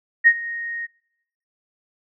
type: tone with ADSR envelope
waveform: sine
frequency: 1864.7 Hz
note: A#6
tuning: in tune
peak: -7 dBFS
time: 0.24-0.87 s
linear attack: 30 ms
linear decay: 60 ms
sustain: -19 dB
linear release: 23 ms
effects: noise-tail reverb RT60 0.9 s tail -25 dB re dry